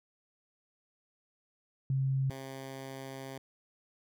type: tone pair in turn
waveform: sine / 10% pulse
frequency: 134.1 / 134.1 Hz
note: C3 / C3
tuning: +43 / +43 cents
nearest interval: unison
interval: 0 cents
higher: neither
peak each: -27 / -33 dBFS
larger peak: first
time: 1.9-2.3 / 2.3-3.38 s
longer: second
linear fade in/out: 2 ms
effects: none